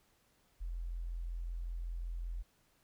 sine tone, 42.67 Hz, F1, 39 cents flat, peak -37 dBFS, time 0.6-2.43 s, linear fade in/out 20 ms, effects pink hiss -72 dBFS RMS until 2.83 s

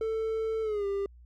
triangle tone with pitch glide, 443.8 to 397.7 Hz, A4 to G4, +15 to +25 cents, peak -26 dBFS, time 0.01-1.06 s, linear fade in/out 2 ms, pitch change -190 cents, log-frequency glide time 0.62-0.86 s, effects added 60 Hz sine -50 dBFS peak until 1.25 s

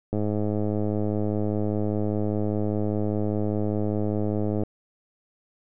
click train, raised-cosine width 2 ms, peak -14 dBFS, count 474, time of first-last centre 0.13-4.635 s, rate 105 Hz, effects none

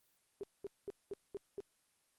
sine tone bursts, 401.3 Hz, G4, 41 cents sharp, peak -39 dBFS, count 6, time 0.41-1.604 s, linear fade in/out 0 ms, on 24 ms, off 210 ms, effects white hiss -75 dBFS RMS until 2.18 s + Opus 24 kbps

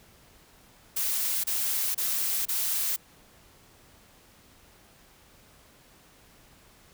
blue noise bursts, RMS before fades -28 dBFS, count 4, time 0.96-2.964 s, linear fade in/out 10 ms, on 480 ms, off 28 ms, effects pink hiss -57 dBFS RMS until 6.93 s

